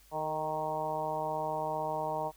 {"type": "harmonic tone with a mistuned harmonic", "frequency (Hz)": 155.56, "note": "D#3", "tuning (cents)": 0, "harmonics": [1, 2, 3, 4, 5, 6, 7], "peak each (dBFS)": [-44, -46, -41, -36, -37, -36, -45], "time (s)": [0.11, 2.32], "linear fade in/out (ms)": 50, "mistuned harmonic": 3, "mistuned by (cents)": -27, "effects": ["added 50 Hz sine -61 dBFS peak until 2.36 s", "white hiss -62 dBFS RMS until 2.36 s"]}